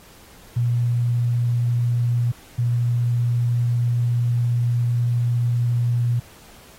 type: tone pair in turn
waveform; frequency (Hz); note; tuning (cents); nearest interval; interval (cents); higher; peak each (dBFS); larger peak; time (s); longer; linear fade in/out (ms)
sine; 120 / 120; B2 / B2; -49 / -49; unison; 0; neither; -17 / -17; neither; 0.56-2.32 / 2.58-6.2; second; 10
effects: pink hiss -48 dBFS RMS until 6.78 s + AAC 48 kbps